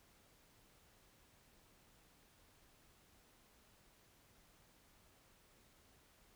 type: silence
effects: pink hiss -69 dBFS RMS until 6.35 s